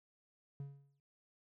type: tone with exponential decay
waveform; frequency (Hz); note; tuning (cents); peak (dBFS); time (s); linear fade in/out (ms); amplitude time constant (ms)
triangle; 140; C#3; +18; -38; 0.6-1; 2; 85
effects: none